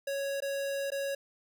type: tone with dropouts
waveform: square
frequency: 554.4 Hz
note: C#5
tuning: in tune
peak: -32 dBFS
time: 0.07-1.15 s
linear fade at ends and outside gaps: 5 ms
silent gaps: 0.404-0.421 / 0.904-0.918 s
effects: none

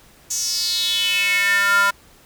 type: tone with high-pass filter sweep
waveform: square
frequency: 199.8 Hz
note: G3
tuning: 33 cents sharp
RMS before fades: -19 dBFS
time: 0.3-1.91 s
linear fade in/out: 10 ms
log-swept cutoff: 6600 to 1200 Hz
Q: 5.7
effects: pink hiss -50 dBFS RMS until 2.25 s

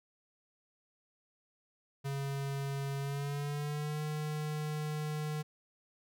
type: tone with pitch glide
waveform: square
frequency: 138.59 to 152.01 Hz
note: C#3 to D#3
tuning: 0 to -40 cents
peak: -35 dBFS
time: 2.04-5.43 s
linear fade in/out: 20 ms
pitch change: +160 cents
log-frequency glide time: 2.99-4.02 s
effects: none

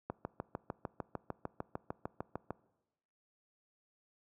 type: click train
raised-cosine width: 1 ms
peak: -23 dBFS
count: 17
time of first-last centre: 0.1-2.506 s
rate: 6.65 Hz
effects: noise-tail reverb RT60 1.0 s tail -22 dB re dry + high-pass 80 Hz 12 dB/octave

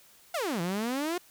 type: exponential two-way sweep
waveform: sawtooth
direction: down then up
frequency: 740 to 164.81 to 366.1 Hz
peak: -25 dBFS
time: 0.34-1.18 s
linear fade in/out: 5 ms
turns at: 0.61 s
effects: white hiss -58 dBFS RMS until 1.3 s

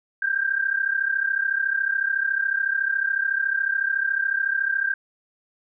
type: tone pair together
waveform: sine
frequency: 1568 / 1601.9 Hz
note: G6 / G6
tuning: 0 / +37 cents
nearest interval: unison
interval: 37 cents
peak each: -24 / -23 dBFS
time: 0.22-4.94 s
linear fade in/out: 5 ms
effects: none

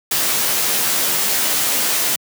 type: noise with comb filter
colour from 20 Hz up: white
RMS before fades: -18 dBFS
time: 0.11-2.16 s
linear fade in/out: 5 ms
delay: 14 ms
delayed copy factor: +0.6
effects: high-pass 150 Hz 12 dB/octave

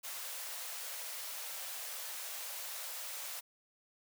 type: high-pass noise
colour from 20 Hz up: white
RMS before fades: -43 dBFS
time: 0.03-3.41 s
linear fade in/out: 20 ms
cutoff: 480 Hz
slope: 96 dB/octave
effects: none

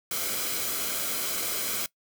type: noise with comb filter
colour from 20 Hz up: white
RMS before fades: -30 dBFS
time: 0.11-1.86 s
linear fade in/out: 2 ms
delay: 1.1 ms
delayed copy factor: -0.55
effects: noise-tail reverb RT60 0.1 s tail -20 dB re dry

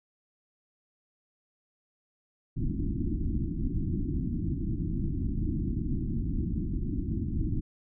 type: low-pass noise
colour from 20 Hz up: pink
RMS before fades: -30 dBFS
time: 2.56-7.61 s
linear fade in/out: 20 ms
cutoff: 340 Hz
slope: 96 dB/octave
effects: none

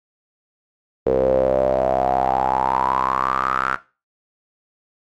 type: tone with band-pass filter sweep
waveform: sawtooth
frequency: 65.41 Hz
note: C2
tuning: in tune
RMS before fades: -19 dBFS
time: 1.06-3.76 s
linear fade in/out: 5 ms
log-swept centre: 470 to 1400 Hz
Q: 8.7
effects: noise-tail reverb RT60 0.3 s tail -17 dB re dry + AAC 64 kbps

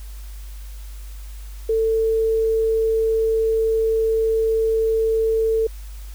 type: tone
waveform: sine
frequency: 446.1 Hz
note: A4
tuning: 24 cents sharp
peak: -16 dBFS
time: 1.69-5.67 s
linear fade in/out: 5 ms
effects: added 50 Hz sine -32 dBFS peak until 6.14 s + white hiss -48 dBFS RMS until 6.14 s

